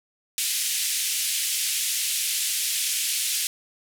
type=band-pass noise; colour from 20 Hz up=white; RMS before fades=-26 dBFS; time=0.38-3.47 s; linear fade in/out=0 ms; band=2300 to 12000 Hz; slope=24 dB/octave; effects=none